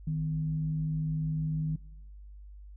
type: tone with frequency modulation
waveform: sine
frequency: 155.56 Hz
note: D#3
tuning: in tune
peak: -28 dBFS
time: 0.07-1.76 s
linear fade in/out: 5 ms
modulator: 98.9 Hz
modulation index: 0.3
effects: noise-tail reverb RT60 1.0 s tail -22 dB re dry + added 50 Hz sine -45 dBFS peak until 2.76 s